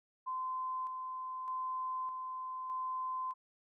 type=tone with tremolo; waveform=sine; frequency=1031 Hz; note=C6; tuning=26 cents flat; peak=-35 dBFS; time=0.26-3.34 s; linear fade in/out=20 ms; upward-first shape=square; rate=0.82 Hz; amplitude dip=35%; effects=none